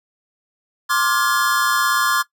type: chord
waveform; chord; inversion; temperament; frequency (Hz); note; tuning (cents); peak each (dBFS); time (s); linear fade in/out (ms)
square; D half-diminished seventh; third; just; 1057.2 / 1174.7 / 1409.6 / 1691.5; C6 / D6 / F6 / Ab6; +18 / 0 / +16 / +31; -22; 0.89-2.23; 20
effects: noise-tail reverb RT60 0.1 s tail -19 dB re dry